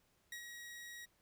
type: tone with ADSR envelope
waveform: sawtooth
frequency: 1902 Hz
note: A#6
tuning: 34 cents sharp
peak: -40 dBFS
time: 0.32-1.06 s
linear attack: 3 ms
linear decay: 85 ms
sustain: -5 dB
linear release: 17 ms
effects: pink hiss -75 dBFS RMS until 1.21 s